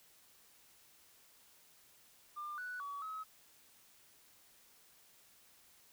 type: tone with pitch steps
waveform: sine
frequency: 1197 / 1481 / 1135 / 1280 Hz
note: D6 / F#6 / C#6 / D#6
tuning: +33 / +1 / +41 / +49 cents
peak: -40 dBFS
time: 2.36-3.24 s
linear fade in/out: 20 ms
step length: 220 ms
effects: tanh soft clip ceiling -37 dBFS + white hiss -65 dBFS RMS until 5.92 s